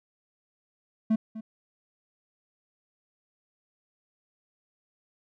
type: tone with echo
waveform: triangle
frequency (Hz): 220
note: A3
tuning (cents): 0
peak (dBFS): -18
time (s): 1.1-1.16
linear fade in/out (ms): 10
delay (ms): 250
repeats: 1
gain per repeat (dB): -15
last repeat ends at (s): 1.41
effects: none